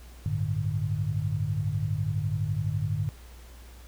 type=chord; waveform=sine; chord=G suspended second; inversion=none; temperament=equal with one note detuned; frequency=98 / 110 / 149.4 Hz; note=G2 / A2 / D3; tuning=0 / 0 / +30 cents; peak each=-30 dBFS; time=0.26-3.09 s; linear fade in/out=0 ms; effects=added 60 Hz sine -45 dBFS peak until 3.87 s + pink hiss -54 dBFS RMS until 3.87 s